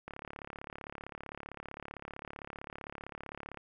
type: click train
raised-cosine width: 0.5 ms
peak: -27 dBFS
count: 125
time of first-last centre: 0.08-3.573 s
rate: 35.5 Hz
effects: none